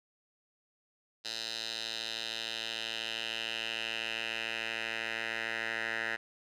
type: tone with band-pass filter sweep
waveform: 10% pulse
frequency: 113 Hz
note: A2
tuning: 47 cents sharp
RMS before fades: -37 dBFS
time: 1.24-6.17 s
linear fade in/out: 20 ms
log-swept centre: 4300 to 1900 Hz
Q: 3.1
effects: none